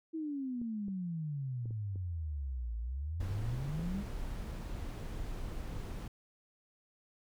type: exponential two-way sweep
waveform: sine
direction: down then up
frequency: 328.7 to 55 to 207.3 Hz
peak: -35 dBFS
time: 0.13-4.03 s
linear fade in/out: 20 ms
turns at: 2.77 s
type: clicks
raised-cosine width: 3 ms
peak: -36 dBFS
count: 6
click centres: 0.616 / 0.883 / 1.657 / 1.708 / 1.958 / 3.794 s
type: noise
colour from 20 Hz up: brown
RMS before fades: -40 dBFS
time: 3.2-6.08 s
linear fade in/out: 5 ms
effects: none